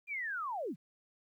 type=linear sweep; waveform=sine; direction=down; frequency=2443 to 123.47 Hz; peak=-35 dBFS; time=0.07-0.76 s; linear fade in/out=50 ms; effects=12-bit